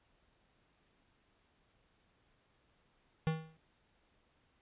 square tone with exponential decay, 159.5 Hz, D#3, 43 cents sharp, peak -28 dBFS, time 3.27-3.57 s, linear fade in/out 0 ms, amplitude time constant 65 ms, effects pink hiss -73 dBFS RMS until 4.61 s + resampled to 8000 Hz

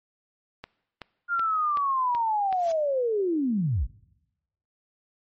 click train, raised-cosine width 0.3 ms, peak -21 dBFS, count 6, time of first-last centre 0.64-2.527 s, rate 2.65 Hz
sine linear sweep, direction down, 1418 to 37.31 Hz, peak -22 dBFS, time 1.28-3.88 s, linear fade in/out 50 ms
white noise with exponential growth, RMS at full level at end -38 dBFS, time 2.44-2.72 s, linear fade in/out 2 ms, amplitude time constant 59 ms
effects noise-tail reverb RT60 0.9 s tail -21 dB re dry + MP3 32 kbps

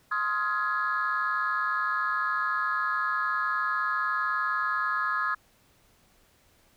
sine chord, F minor seventh, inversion second, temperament just, 1047.7 / 1257.2 / 1396.9 / 1676.3 Hz, C6 / Eb6 / F6 / Ab6, +2 / +18 / 0 / +16 cents, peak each -32 / -28 / -33 / -29 dBFS, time 0.11-5.35 s, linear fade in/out 10 ms, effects tanh soft clip ceiling -18 dBFS + pink hiss -63 dBFS RMS until 6.76 s

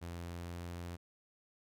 sawtooth tone with pitch glide, 85.8 to 86.7 Hz, F2 to F2, -30 to -12 cents, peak -38 dBFS, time 0.01-0.97 s, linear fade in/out 20 ms, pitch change +18 cents, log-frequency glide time 0.13-0.61 s, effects none

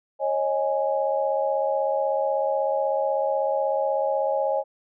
sine chord, C# suspended second, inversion none, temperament equal with one note detuned, 546.1 / 622.3 / 830.6 Hz, C#5 / D#5 / G#5, -26 / 0 / 0 cents, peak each -24 / -26 / -27 dBFS, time 0.19-4.64 s, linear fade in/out 50 ms, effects none

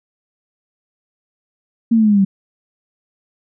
sine linear sweep, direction down, 233.1 to 190.2 Hz, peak -9 dBFS, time 1.91-2.25 s, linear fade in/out 10 ms, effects none

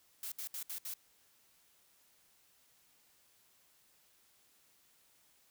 blue noise bursts, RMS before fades -42 dBFS, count 5, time 0.23-0.939 s, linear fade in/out 2 ms, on 89 ms, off 66 ms, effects white hiss -69 dBFS RMS until 5.5 s

